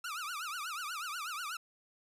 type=tone with vibrato; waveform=sawtooth; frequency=1311 Hz; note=E6; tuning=10 cents flat; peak=-34 dBFS; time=0.04-1.57 s; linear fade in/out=5 ms; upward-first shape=triangle; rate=8.2 Hz; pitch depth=250 cents each way; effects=resampled to 32000 Hz